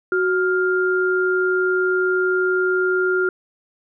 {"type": "tone pair together", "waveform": "sine", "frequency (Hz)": [370, 1402.2], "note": ["F#4", "F6"], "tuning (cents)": [0, 7], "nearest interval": "octave + major seventh", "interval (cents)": 2307, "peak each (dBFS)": [-18, -20], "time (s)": [0.12, 3.29], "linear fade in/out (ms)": 2, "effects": []}